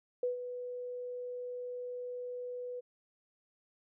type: tone with ADSR envelope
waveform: sine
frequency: 493.9 Hz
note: B4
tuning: in tune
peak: -28 dBFS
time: 0.23-2.81 s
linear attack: 3 ms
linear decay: 130 ms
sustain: -10 dB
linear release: 20 ms
effects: none